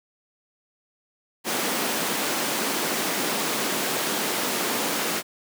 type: high-pass noise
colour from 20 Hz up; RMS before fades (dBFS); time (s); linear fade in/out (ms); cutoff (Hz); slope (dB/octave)
pink; -26; 1.44-5.23; 50; 210; 24
effects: none